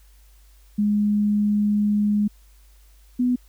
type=tone pair in turn; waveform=sine; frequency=207.7 / 247.9 Hz; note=G#3 / B3; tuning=0 / +7 cents; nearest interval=minor third; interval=307 cents; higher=second; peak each=-17 dBFS; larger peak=neither; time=0.78-2.28 / 3.19-3.36 s; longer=first; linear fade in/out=10 ms; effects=added 50 Hz sine -49 dBFS peak until 3.48 s + white hiss -60 dBFS RMS until 3.48 s